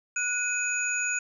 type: tone cluster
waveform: sine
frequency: 1466 / 2518 / 6820 Hz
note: F#6 / D#7 / G#8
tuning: -16 / +20 / +45 cents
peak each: -30 dBFS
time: 0.16-1.19 s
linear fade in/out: 5 ms
effects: none